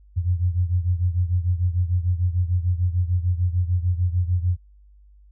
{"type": "beating tone pair", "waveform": "sine", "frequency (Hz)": [87.31, 94.01], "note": ["F2", "F#2"], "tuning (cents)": [0, 28], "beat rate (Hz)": 6.7, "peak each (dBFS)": [-20, -24], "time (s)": [0.16, 4.57], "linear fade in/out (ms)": 20, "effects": ["added 50 Hz sine -48 dBFS peak until 5.31 s"]}